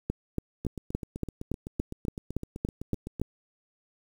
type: two click trains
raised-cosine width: 3 ms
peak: -15 / -23 dBFS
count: 12 / 21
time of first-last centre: 0.1-3.216 / 0.65-3.198 s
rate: 3.53 / 7.85 Hz
effects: 8-bit